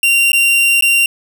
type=tone with dropouts; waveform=45% pulse; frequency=2765 Hz; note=F7; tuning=18 cents flat; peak=-9 dBFS; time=0.03-1.06 s; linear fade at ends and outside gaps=2 ms; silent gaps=0.319-0.331 / 0.81-0.823 s; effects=none